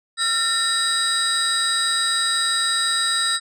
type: tone cluster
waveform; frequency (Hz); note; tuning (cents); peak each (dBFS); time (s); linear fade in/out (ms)
sine; 1363 / 1813 / 3864 / 4879 / 8180; F6 / A#6 / B7 / D#8 / C9; -43 / -49 / -39 / -35 / -40; -25 / -24 / -21 / -25 / -25; 0.17-3.4; 50
effects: tanh soft clip ceiling -12 dBFS